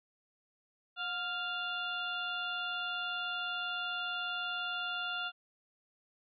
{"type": "harmonic tone with a mistuned harmonic", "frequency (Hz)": 698.5, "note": "F5", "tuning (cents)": 0, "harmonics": [1, 2, 4, 5, 6], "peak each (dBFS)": [-44, -37, -40, -42, -53], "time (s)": [0.96, 5.32], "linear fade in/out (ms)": 50, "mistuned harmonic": 1, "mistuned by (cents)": 58, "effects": []}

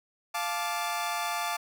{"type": "chord", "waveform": "sawtooth", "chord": "D minor", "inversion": "first", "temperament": "equal with one note detuned", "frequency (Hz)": [698.5, 871.9, 1174.7], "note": ["F5", "A5", "D6"], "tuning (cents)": [0, -16, 0], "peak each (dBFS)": -30, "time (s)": [0.34, 1.57], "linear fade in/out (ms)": 10, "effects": []}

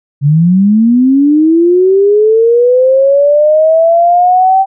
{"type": "linear sweep", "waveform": "sine", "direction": "up", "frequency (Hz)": [137.1, 778], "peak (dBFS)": -4, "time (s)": [0.21, 4.66], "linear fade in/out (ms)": 50, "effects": []}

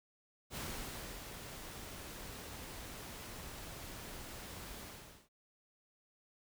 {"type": "noise with ADSR envelope", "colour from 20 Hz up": "pink", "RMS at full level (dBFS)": -42, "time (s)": [0.5, 5.29], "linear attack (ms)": 62, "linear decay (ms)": 610, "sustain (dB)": -6, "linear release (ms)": 490, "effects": []}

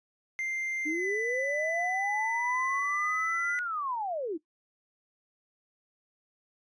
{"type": "tone with pitch glide", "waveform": "triangle", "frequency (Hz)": [2093, 1997.3], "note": ["C7", "B6"], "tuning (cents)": [0, 19], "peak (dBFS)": -29, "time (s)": [0.39, 3.59], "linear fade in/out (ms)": 0, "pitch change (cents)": -81, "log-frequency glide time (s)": [0.85, 1.09]}
{"type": "linear two-way sweep", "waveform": "sine", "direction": "up then down", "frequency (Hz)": [293.7, 1460, 293.7], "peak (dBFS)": -30, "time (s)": [0.85, 4.38], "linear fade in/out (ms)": 20, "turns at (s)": 3.62}
{"effects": ["noise-tail reverb RT60 0.1 s tail -18 dB re dry", "resampled to 22050 Hz"]}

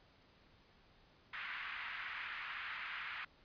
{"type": "band-pass noise", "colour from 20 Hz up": "white", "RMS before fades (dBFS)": -45, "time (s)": [1.33, 3.25], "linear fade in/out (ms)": 5, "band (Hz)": [1200, 2400], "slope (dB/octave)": 24, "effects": ["pink hiss -67 dBFS RMS until 3.44 s", "resampled to 11025 Hz"]}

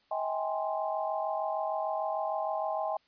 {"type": "chord", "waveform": "sine", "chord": "Ab major seventh", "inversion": "second", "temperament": "equal with one note detuned", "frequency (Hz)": [638.3, 784, 830.6, 1046.5], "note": ["Eb5", "G5", "Ab5", "C6"], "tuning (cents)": [44, 0, 0, 0], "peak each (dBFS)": [-33, -35, -36, -38], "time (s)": [0.11, 2.97], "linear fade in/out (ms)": 5, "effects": ["white hiss -68 dBFS RMS until 3.07 s", "resampled to 11025 Hz"]}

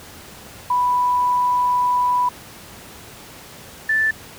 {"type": "tone pair in turn", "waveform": "sine", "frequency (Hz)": [987.8, 1760.1], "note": ["B5", "A6"], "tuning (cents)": [0, 0], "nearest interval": "minor seventh", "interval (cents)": 1000, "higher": "second", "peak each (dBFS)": -15, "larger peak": "neither", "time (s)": [[0.7, 2.29], [3.89, 4.11]], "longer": "first", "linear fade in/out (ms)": 5, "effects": ["pink hiss -40 dBFS RMS until 4.38 s", "high-pass 60 Hz 12 dB/octave"]}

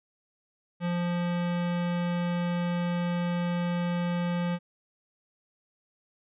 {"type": "tone", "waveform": "square", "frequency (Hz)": 174.61, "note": "F3", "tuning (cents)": 0, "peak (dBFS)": -27, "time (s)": [0.8, 4.59], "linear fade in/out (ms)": 50, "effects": ["resampled to 8000 Hz"]}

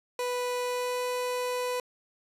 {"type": "tone with pitch glide", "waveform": "30% pulse", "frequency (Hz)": [493.9, 497], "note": ["B4", "B4"], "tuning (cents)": [0, 11], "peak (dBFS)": -26, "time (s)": [0.19, 1.8], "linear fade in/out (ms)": 2, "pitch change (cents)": 11, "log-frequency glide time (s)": [0.62, 1.04], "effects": ["resampled to 32000 Hz"]}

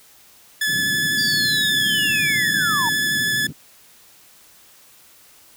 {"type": "tone with vibrato", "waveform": "sawtooth", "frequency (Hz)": 1722, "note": "A6", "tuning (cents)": -38, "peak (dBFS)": -15, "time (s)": [0.61, 3.47], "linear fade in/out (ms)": 5, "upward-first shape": "square", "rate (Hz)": 12, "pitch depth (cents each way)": 10}
{"type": "band-pass noise", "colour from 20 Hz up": "pink", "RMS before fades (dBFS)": -33, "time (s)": [0.67, 3.53], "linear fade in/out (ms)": 20, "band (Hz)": [130, 300], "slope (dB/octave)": 24}
{"type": "linear sweep", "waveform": "sine", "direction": "down", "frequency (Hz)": [4822, 880], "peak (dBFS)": -21, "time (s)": [1.18, 2.89], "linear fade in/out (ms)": 2}
{"effects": ["white hiss -50 dBFS RMS until 5.56 s"]}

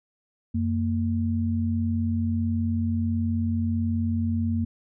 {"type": "tone pair together", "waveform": "sine", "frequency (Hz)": [91.49, 230], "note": ["F#2", "A#3"], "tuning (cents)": [-19, -23], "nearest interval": "octave + major third", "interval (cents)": 1596, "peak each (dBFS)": -25, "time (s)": [0.54, 4.65], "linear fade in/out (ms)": 10, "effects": []}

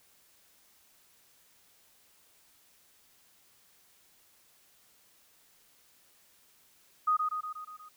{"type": "tone with echo", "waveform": "sine", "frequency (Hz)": 1244.5, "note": "D#6", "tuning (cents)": 0, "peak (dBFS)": -23, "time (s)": [7.07, 7.17], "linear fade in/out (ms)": 10, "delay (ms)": 120, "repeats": 6, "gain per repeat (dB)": -4, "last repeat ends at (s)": 7.89, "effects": ["white hiss -64 dBFS RMS until 7.96 s"]}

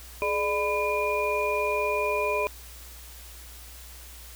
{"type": "tone cluster", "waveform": "sine", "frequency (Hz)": [422.1, 598, 999, 2419], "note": ["G#4", "D5", "B5", "D#7"], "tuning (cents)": [28, 31, 20, -49], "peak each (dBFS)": [-29, -29, -29, -30], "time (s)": [0.22, 2.47], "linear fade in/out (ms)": 0, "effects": ["added 60 Hz sine -45 dBFS peak until 4.35 s", "white hiss -47 dBFS RMS until 4.35 s"]}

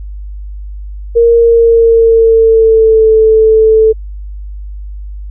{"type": "tone with pitch glide", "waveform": "sine", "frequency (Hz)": [466.2, 440], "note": ["A#4", "A4"], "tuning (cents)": [0, 0], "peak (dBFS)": -3, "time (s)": [1.15, 3.93], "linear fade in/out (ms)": 20, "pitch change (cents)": -100, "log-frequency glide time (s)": [1.34, 3.1], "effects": ["added 50 Hz sine -21 dBFS peak until 5.3 s"]}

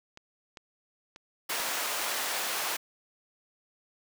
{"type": "clicks", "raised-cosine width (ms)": 0.2, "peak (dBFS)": [-29, -27, -30, -21, -31], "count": 5, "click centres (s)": [0.174, 0.572, 1.161, 1.601, 1.66]}
{"type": "high-pass noise", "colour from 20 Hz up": "pink", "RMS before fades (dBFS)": -32, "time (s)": [1.49, 2.77], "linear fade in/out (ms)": 10, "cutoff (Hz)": 700, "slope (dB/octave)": 12}
{"effects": []}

